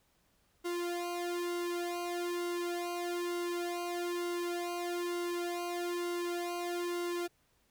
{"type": "tone with flanger", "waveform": "sawtooth", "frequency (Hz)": 349.2, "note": "F4", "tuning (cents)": 0, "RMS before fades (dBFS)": -36, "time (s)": [0.64, 7.28], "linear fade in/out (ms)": 20, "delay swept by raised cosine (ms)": [1.2, 2.3], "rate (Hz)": 1.1, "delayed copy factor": -0.95, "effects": ["pink hiss -72 dBFS RMS until 7.7 s"]}